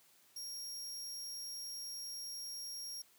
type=tone; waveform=sawtooth; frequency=5590 Hz; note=F8; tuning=1 cent sharp; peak=-40 dBFS; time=0.36-3.02 s; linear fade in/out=5 ms; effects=white hiss -67 dBFS RMS until 3.18 s + high-pass 100 Hz 12 dB/octave